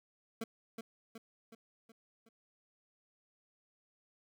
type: tone with echo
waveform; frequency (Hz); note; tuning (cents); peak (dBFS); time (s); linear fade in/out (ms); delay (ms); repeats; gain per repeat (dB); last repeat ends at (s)
25% pulse; 225.9; A3; +46; -33; 0.41-0.44; 5; 370; 5; -5; 2.29
effects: none